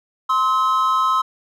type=tone pair together; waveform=triangle; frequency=1045.7 / 1285 Hz; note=C6 / E6; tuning=-1 / -45 cents; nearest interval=major third; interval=356 cents; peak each=-16 dBFS; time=0.29-1.22 s; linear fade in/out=10 ms; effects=none